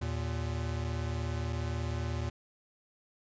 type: tone pair together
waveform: square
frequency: 79.73 / 116.3 Hz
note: D#2 / A#2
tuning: +43 / -4 cents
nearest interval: perfect fifth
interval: 653 cents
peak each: -35 / -36 dBFS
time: 0.01-2.3 s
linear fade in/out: 10 ms
effects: resampled to 16000 Hz